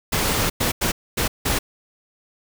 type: noise bursts at uneven times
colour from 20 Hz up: pink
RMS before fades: -21 dBFS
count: 5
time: 0.12-0.5 / 0.6-0.72 / 0.81-0.92 / 1.17-1.28 / 1.45-1.59 s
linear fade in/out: 10 ms
effects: none